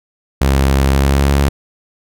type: tone with pitch glide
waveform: sawtooth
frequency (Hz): 67.8 to 70.07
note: C#2 to C#2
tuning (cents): -38 to +19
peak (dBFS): -6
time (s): 0.41-1.49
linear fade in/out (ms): 5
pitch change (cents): +57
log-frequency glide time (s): 0.88-1.33
effects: none